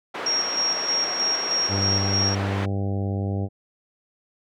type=band-pass noise; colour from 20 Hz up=pink; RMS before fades=-32 dBFS; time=0.14-2.66 s; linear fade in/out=10 ms; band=430 to 2400 Hz; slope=12 dB/octave
type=tone with tremolo; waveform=sine; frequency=5588 Hz; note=F8; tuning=in tune; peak=-20 dBFS; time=0.26-2.35 s; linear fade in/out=5 ms; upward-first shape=square; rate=3.2 Hz; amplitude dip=45%
type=harmonic tone; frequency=98.7 Hz; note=G2; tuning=12 cents sharp; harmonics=1 / 2 / 3 / 4 / 5 / 6 / 7 / 8; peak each=-24 / -30 / -34 / -36 / -38 / -40 / -41 / -42 dBFS; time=1.68-3.49 s; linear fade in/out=50 ms
effects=none